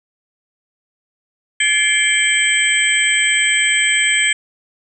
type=tone cluster; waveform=sine; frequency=1714 / 2107 / 2324 / 3155 / 8040 Hz; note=A6 / C7 / D7 / G7 / B8; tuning=-46 / +12 / -19 / +10 / +30 cents; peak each=-19 dBFS; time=1.6-4.33 s; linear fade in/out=5 ms; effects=none